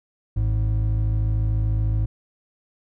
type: tone pair together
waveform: triangle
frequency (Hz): 53.65 / 107.3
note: A1 / A2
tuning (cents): -43 / -43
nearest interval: octave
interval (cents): 1200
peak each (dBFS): -19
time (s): 0.36-2.06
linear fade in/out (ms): 10
effects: tanh soft clip ceiling -11 dBFS